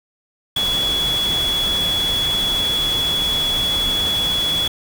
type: tone in noise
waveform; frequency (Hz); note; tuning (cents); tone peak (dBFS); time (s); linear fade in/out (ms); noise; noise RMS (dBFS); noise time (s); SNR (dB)
sine; 3378; G#7; +29; -17; 0.56-4.68; 5; pink; -27; 0.56-4.68; +7
effects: none

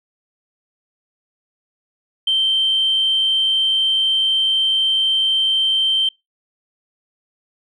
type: tone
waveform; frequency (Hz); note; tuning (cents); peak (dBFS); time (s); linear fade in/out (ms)
sine; 3124; G7; -7; -13; 2.27-6.09; 5
effects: noise-tail reverb RT60 0.2 s tail -26 dB re dry + tanh soft clip ceiling -9 dBFS

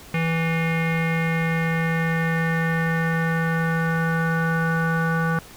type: tone with low-pass filter sweep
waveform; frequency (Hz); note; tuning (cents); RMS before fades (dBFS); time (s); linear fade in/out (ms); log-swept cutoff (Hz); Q
square; 164.2; E3; -6; -22; 0.14-5.39; 2; 2300 to 1400; 5.6
effects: pink hiss -44 dBFS RMS until 5.56 s

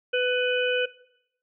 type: harmonic tone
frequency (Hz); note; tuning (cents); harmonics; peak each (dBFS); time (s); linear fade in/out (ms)
498.2; B4; +15; 1 / 3 / 5 / 6; -23 / -28 / -30 / -31; 0.13-0.86; 10
effects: noise-tail reverb RT60 0.8 s tail -19 dB re dry

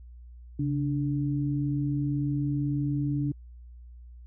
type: tone pair together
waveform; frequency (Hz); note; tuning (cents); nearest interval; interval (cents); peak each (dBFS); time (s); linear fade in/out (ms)
sine; 138.17 / 292.1; C#3 / D4; -5 / -9; octave + minor second; 1296; -27 / -29; 0.59-3.32; 5
effects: added 60 Hz sine -44 dBFS peak until 4.26 s

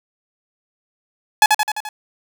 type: tone with echo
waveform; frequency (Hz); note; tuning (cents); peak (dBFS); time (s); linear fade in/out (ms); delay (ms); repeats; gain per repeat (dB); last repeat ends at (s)
sawtooth; 850; G#5; +40; -3; 1.42-1.46; 2; 86; 5; -4; 1.89
effects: none

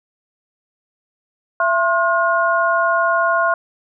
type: tone cluster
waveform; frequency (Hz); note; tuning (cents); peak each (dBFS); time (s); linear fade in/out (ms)
sine; 671 / 1066 / 1433; E5 / C6 / F6; +31 / +32 / +44; -18; 1.6-3.54; 2
effects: none

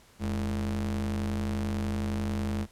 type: ring-modulated tone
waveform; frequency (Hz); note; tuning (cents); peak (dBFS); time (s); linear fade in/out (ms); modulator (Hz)
square; 61.74; B1; 0; -26; 0.19-2.67; 50; 149
effects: pink hiss -58 dBFS RMS until 2.71 s + low-pass 12000 Hz 12 dB/octave

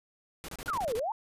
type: noise bursts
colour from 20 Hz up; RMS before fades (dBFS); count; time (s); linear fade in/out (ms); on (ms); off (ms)
pink; -41; 8; 0.44-0.995; 0; 44; 29
type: exponential two-way sweep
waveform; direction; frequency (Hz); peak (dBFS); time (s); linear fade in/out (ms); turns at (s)
sine; down then up; 1480 to 418.9 to 935; -29; 0.68-1.12; 2; 0.95
effects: resampled to 32000 Hz

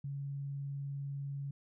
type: tone with vibrato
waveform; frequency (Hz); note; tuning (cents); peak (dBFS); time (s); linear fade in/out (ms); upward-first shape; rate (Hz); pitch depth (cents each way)
sine; 140; C#3; +18; -37; 0.04-1.51; 5; sine; 20; 16
effects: none

